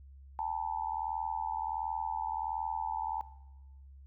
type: tone with amplitude modulation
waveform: sine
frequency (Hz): 880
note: A5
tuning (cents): 0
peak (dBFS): -28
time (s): 0.39-3.21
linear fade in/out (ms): 0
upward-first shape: sine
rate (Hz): 81.4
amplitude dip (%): 95
effects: noise-tail reverb RT60 1.0 s tail -17 dB re dry + added 68 Hz sine -50 dBFS peak until 4.06 s